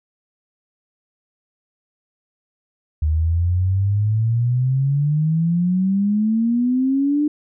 sine exponential sweep, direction up, 75.6 to 301.6 Hz, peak -15 dBFS, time 3.02-7.28 s, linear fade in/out 5 ms, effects none

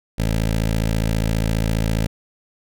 15% pulse tone with notch filter, 54.8 Hz, A1, 6 cents flat, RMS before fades -20 dBFS, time 0.18-2.07 s, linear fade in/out 10 ms, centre 1100 Hz, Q 1.6, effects none

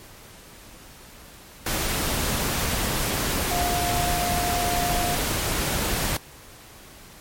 sine tone in noise, 707 Hz, F5, 21 cents sharp, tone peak -25 dBFS, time 3.51-5.15 s, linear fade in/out 5 ms, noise pink, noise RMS -25 dBFS, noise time 1.66-6.17 s, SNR -3 dB, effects pink hiss -46 dBFS RMS until 7.2 s + MP3 64 kbps

